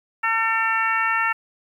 harmonic tone with a mistuned harmonic, 449.9 Hz, A4, 39 cents sharp, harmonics 2 / 3 / 4 / 5 / 6, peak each -26 / -23 / -23 / -28 / -28 dBFS, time 0.23-1.33 s, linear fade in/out 10 ms, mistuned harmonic 6, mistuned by +19 cents, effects 9-bit

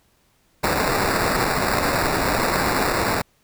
white noise with sample-and-hold, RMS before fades -21 dBFS, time 0.63-3.22 s, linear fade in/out 10 ms, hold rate 3150 Hz, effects pink hiss -62 dBFS RMS until 3.43 s

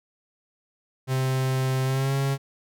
45% pulse tone with pitch glide, 131.1 to 137.14 Hz, C3 to C#3, +4 to -18 cents, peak -22 dBFS, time 1.07-2.38 s, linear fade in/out 50 ms, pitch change +78 cents, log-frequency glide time 1.84-2.14 s, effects none

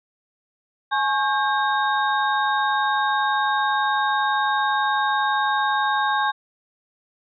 sine tone cluster, 842 / 1092 / 1600 / 3723 Hz, G#5 / C#6 / G6 / A#7, +24 / -26 / +35 / -3 cents, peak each -22 / -24 / -24 / -30 dBFS, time 0.91-6.32 s, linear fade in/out 20 ms, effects none

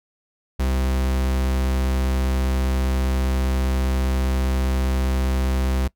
45% pulse tone, 65 Hz, C2, 11 cents flat, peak -19 dBFS, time 0.59-5.88 s, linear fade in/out 10 ms, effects noise-tail reverb RT60 0.1 s tail -21 dB re dry

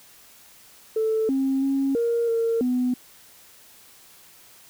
sine tone with pitch steps, 440.6 / 268.5 / 272.8 / 467.7 / 458.3 / 249.8 Hz, A4 / C4 / C#4 / A#4 / A#4 / B3, +2 / +45 / -28 / +6 / -29 / +20 cents, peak -19 dBFS, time 0.96-2.94 s, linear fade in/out 5 ms, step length 330 ms, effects tanh soft clip ceiling -15 dBFS + white hiss -51 dBFS RMS until 4.69 s

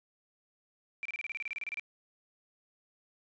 sine tone bursts, 2349 Hz, D7, in tune, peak -34 dBFS, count 15, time 1.03-1.796 s, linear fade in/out 0 ms, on 24 ms, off 29 ms, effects resampled to 16000 Hz + 10-bit

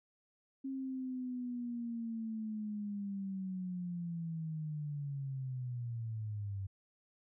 sine linear sweep, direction down, 270 to 95.7 Hz, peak -37 dBFS, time 0.64-6.67 s, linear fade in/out 10 ms, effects none

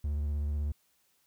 triangle tone with vibrato, 73.42 Hz, D2, in tune, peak -27 dBFS, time 0.04-0.72 s, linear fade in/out 5 ms, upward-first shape sine, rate 16 Hz, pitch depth 31 cents each way, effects white hiss -71 dBFS RMS until 1.26 s

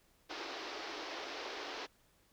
pink band-pass noise, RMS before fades -44 dBFS, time 0.29-1.87 s, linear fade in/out 20 ms, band 300 to 5500 Hz, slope 48 dB/octave, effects pink hiss -70 dBFS RMS until 2.32 s

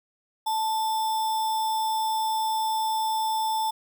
sine tone with sample-and-hold, 880 Hz, A5, in tune, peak -23 dBFS, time 0.46-3.71 s, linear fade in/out 10 ms, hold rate 4410 Hz, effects none

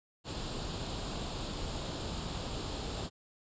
pink noise with comb filter, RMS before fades -38 dBFS, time 0.24-3.1 s, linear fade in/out 50 ms, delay 0.25 ms, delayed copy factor +0.6, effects resampled to 16000 Hz

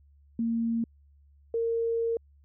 sine tone pair in turn, 230 / 460 Hz, A#3 / A#4, -23 / -23 cents, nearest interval octave, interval 1200 cents, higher second, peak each -25 dBFS, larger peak neither, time 0.39-0.84 / 1.54-2.17 s, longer second, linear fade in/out 2 ms, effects added 71 Hz sine -56 dBFS peak until 2.44 s

